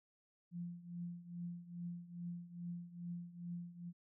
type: tone with tremolo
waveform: sine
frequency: 173.6 Hz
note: F3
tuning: 10 cents flat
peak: -40 dBFS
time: 0.51-3.93 s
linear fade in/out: 50 ms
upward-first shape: triangle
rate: 2.4 Hz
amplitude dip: 85%
effects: none